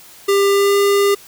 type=tone with pitch glide; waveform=square; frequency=398.2 to 401.7 Hz; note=G4 to G4; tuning=+27 to +42 cents; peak=-12 dBFS; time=0.28-1.15 s; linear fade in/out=10 ms; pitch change=+15 cents; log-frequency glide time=0.48-0.76 s; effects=white hiss -42 dBFS RMS until 1.27 s